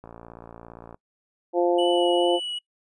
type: click train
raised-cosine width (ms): 1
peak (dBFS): -28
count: 53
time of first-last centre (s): 0.04-0.944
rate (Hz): 57.5
type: harmonic tone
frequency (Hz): 174.7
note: F3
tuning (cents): +1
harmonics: 2 / 3 / 4 / 5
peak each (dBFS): -21 / -23 / -26 / -31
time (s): 1.53-2.4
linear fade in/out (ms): 50
type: tone with vibrato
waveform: triangle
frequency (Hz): 2948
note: F#7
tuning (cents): -7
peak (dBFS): -27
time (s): 1.78-2.59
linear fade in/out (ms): 10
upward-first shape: triangle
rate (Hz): 2.3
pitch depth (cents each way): 19
effects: noise-tail reverb RT60 0.1 s tail -23 dB re dry + resampled to 24000 Hz